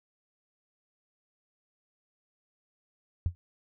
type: tone with exponential decay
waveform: sine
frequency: 87.31 Hz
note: F2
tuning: in tune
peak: -20 dBFS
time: 3.26-3.35 s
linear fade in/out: 0 ms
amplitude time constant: 19 ms
effects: none